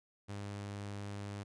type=tone; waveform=sawtooth; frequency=101.3 Hz; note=G#2; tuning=43 cents flat; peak=-37 dBFS; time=0.28-1.44 s; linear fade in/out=20 ms; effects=resampled to 22050 Hz